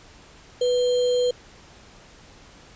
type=tone with sample-and-hold; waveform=sine; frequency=493.9 Hz; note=B4; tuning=in tune; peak=-18 dBFS; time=0.61-1.31 s; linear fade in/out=5 ms; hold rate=3675 Hz; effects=pink hiss -49 dBFS RMS until 2.75 s + resampled to 16000 Hz